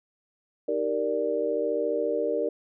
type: chord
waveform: sine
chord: Eb major seventh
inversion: none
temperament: equal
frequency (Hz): 311.1 / 392 / 466.2 / 587.3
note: Eb4 / G4 / Bb4 / D5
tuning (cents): 0 / 0 / 0 / 0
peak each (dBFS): -33 / -32 / -27 / -29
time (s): 0.68-2.49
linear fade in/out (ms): 5
effects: none